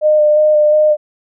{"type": "tone with vibrato", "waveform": "sine", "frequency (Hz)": 606, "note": "D#5", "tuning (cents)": -46, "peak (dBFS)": -7, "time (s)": [0.01, 0.97], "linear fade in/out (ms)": 50, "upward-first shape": "square", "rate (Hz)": 2.8, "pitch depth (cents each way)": 13, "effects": []}